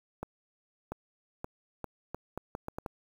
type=accelerating click train; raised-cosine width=1 ms; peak=-22 dBFS; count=10; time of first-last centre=0.23-2.862 s; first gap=690 ms; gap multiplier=0.76; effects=8-bit